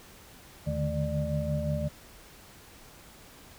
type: tone cluster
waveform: sine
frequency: 80.2 / 147.1 / 152.8 / 217 / 594 Hz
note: E2 / D3 / D#3 / A3 / D5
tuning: -47 / +3 / -31 / -24 / +20 cents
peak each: -34 / -35 / -31 / -36 / -34 dBFS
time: 0.66-1.89 s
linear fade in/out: 20 ms
effects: pink hiss -52 dBFS RMS until 3.58 s